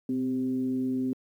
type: tone with frequency modulation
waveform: sine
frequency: 257.9 Hz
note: C4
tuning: 25 cents flat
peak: -25 dBFS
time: 0.09-1.13 s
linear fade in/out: 2 ms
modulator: 135 Hz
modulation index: 0.47
effects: high-pass 150 Hz 12 dB/octave + 10-bit